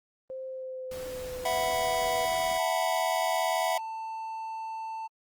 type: tone with pitch glide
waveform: sine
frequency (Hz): 523.3 to 491.1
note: C5 to B4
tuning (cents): 0 to -10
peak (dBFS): -35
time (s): 0.3-2.25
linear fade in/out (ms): 0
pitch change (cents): -110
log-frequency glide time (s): 0.46-2.03
type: noise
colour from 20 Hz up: pink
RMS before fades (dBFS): -44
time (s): 0.91-2.58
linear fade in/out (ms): 5
type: chord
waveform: square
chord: E suspended second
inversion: none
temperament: equal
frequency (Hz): 659.3 / 740 / 987.8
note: E5 / F#5 / B5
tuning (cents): 0 / 0 / 0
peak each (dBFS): -30 / -31 / -34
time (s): 1.45-3.78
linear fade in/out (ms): 5
type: tone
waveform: triangle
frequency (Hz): 890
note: A5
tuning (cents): +20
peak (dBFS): -32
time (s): 2.58-5.08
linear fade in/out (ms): 20
effects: Opus 24 kbps